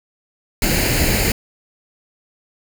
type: noise with comb filter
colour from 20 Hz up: pink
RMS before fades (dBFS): -17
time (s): 0.62-1.32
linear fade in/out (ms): 2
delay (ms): 0.43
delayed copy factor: +0.65
effects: none